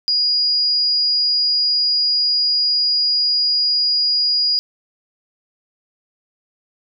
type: tone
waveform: sine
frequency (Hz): 4881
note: D#8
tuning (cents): -34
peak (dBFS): -14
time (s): 0.08-4.59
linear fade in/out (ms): 0
effects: none